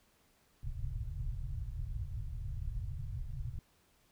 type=low-pass noise; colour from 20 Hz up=pink; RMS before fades=-39 dBFS; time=0.63-3.59 s; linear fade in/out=2 ms; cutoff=140 Hz; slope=96 dB/octave; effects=pink hiss -70 dBFS RMS until 4.11 s